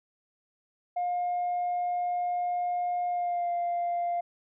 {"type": "tone with pitch glide", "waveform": "sine", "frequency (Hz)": [711, 696.8], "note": ["F5", "F5"], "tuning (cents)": [31, -4], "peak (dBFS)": -25, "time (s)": [0.96, 4.21], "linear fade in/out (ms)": 10, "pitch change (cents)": -35, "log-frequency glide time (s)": [3.08, 3.51], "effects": ["tanh soft clip ceiling -24 dBFS"]}